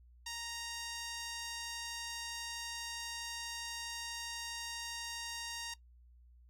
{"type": "tone with band-pass filter", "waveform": "sawtooth", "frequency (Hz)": 932.3, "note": "A#5", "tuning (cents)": 0, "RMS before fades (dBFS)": -43, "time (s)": [0.26, 5.74], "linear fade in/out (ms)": 5, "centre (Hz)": 5300, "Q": 0.98, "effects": ["noise-tail reverb RT60 0.1 s tail -18 dB re dry", "added 60 Hz sine -58 dBFS peak until 6.49 s"]}